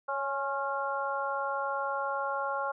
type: harmonic tone with a mistuned harmonic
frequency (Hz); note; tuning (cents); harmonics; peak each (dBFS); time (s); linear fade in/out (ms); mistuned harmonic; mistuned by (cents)
277.2; C#4; 0; 2 / 3 / 4 / 5; -35 / -35 / -35 / -35; 0.08-2.72; 10; 4; -39
effects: none